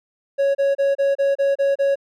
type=tone bursts; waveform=triangle; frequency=554.4 Hz; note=C#5; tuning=in tune; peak=-13 dBFS; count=8; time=0.38-1.957 s; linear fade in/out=20 ms; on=170 ms; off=31 ms; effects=none